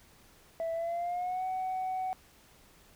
sine tone with pitch glide, 659.3 to 748.6 Hz, E5 to F#5, 0 to +20 cents, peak -29 dBFS, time 0.6-2.13 s, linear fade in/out 0 ms, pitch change +220 cents, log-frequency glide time 0.73-1.44 s, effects tanh soft clip ceiling -29 dBFS + pink hiss -60 dBFS RMS until 2.95 s

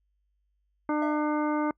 harmonic tone, 300 Hz, D4, 37 cents sharp, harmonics 1 / 2 / 3 / 4 / 5 / 7, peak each -26 / -33 / -32 / -35 / -39 / -44 dBFS, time 0.89-1.71 s, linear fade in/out 2 ms
triangle tone with exponential decay, 660 Hz, E5, 2 cents sharp, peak -29 dBFS, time 1.02-1.41 s, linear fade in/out 2 ms, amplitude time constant 84 ms
effects noise-tail reverb RT60 0.1 s tail -26 dB re dry + added 50 Hz sine -70 dBFS peak until 1.77 s

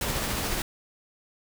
pink noise with tremolo, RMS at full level -28 dBFS, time 0.01-0.62 s, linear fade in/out 2 ms, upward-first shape sine, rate 14 Hz, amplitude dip 25%, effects none

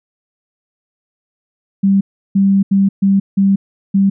sine tone bursts at uneven times, 196 Hz, G3, in tune, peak -8 dBFS, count 6, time 1.83-2.01 / 2.35-2.63 / 2.71-2.89 / 3.02-3.2 / 3.37-3.56 / 3.94-4.1 s, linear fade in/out 10 ms, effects none

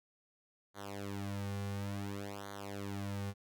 sawtooth tone with flanger, 100 Hz, G2, 35 cents sharp, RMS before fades -41 dBFS, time 0.74-3.34 s, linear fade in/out 50 ms, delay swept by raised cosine 0.38 to 3.18 ms, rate 0.57 Hz, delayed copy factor -0.9, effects none

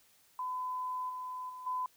sine tone with level steps, 1010 Hz, B5, 39 cents sharp, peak -34 / -38 / -43 / -32 dBFS, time 0.39-1.86 s, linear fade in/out 2 ms, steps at 1.09 / 1.49 / 1.66 s, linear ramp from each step 10 ms, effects white hiss -66 dBFS RMS until 1.96 s

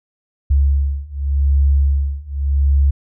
sine beating tone pair, 69.3 / 70.16 Hz, C#2 / C#2, 0 / +21 cents, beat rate 0.86 Hz, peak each -16 / -15 dBFS, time 0.5-2.91 s, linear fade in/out 10 ms, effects none

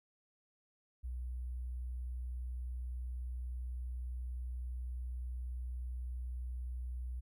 sine tone with sample-and-hold, 61.74 Hz, B1, in tune, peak -38 dBFS, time 1.03-7.21 s, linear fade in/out 20 ms, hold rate 11025 Hz, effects none

